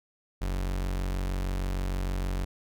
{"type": "tone", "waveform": "40% pulse", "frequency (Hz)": 46.43, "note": "F#1", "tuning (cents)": 7, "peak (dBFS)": -27, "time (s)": [0.41, 2.45], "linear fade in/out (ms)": 10, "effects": []}